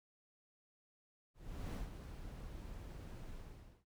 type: noise with ADSR envelope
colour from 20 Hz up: brown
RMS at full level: -41 dBFS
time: 1.34-3.85 s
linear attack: 390 ms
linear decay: 160 ms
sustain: -8 dB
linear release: 510 ms
effects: none